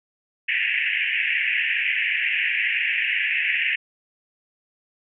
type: band-pass noise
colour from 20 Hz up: white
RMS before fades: -23 dBFS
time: 0.48-3.76 s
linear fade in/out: 10 ms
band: 1700 to 2800 Hz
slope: 96 dB/octave
effects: none